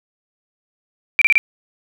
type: tone bursts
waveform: sine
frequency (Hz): 2349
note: D7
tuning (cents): 0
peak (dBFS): -9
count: 4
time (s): 1.19-1.38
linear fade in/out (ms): 0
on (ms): 25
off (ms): 30
effects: none